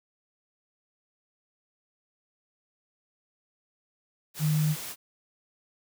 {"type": "tone in noise", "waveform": "sine", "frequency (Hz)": 153.1, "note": "D#3", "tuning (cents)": -28, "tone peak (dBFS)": -22, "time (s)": [4.39, 4.76], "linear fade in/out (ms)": 50, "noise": "white", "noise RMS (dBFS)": -38, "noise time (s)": [4.34, 4.96], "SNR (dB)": 13, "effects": []}